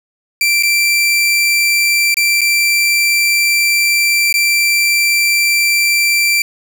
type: tone with dropouts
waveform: sawtooth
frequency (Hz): 2349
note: D7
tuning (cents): 0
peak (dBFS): -7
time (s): 0.41-6.42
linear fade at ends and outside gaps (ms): 2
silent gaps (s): 0.626-0.633 / 2.143-2.169 / 2.409-2.415 / 4.327-4.34
effects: 7-bit